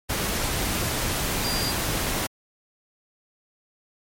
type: tone in noise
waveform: sine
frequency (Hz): 4769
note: D8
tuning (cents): +26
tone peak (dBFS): -28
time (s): 1.44-1.72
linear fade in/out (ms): 10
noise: pink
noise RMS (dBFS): -26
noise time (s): 0.09-2.27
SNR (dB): -5
effects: MP3 64 kbps